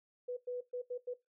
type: tone bursts at uneven times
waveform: sine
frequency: 493.9 Hz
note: B4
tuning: in tune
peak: -36 dBFS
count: 5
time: 0.28-0.37 / 0.47-0.61 / 0.73-0.82 / 0.9-0.98 / 1.07-1.14 s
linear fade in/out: 10 ms
effects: noise-tail reverb RT60 0.2 s tail -18 dB re dry